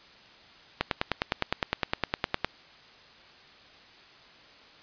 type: click train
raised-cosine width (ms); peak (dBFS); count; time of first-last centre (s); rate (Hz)
0.3; -8; 17; 0.81-2.446; 9.78
effects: white hiss -53 dBFS RMS until 4.82 s + resampled to 11025 Hz